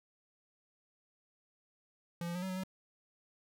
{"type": "tone with pitch steps", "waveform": "square", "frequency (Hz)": [171.3, 172.3, 179.7, 189.1, 185, 188.4], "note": ["F3", "F3", "F3", "F#3", "F#3", "F#3"], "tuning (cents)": [-33, -23, 50, 38, 0, 32], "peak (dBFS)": -37, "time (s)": [2.21, 2.636], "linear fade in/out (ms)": 2, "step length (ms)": 71, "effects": []}